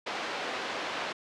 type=band-pass noise; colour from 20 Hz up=pink; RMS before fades=-35 dBFS; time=0.06-1.13 s; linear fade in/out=10 ms; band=460 to 3700 Hz; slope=12 dB/octave; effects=low-pass 7000 Hz 12 dB/octave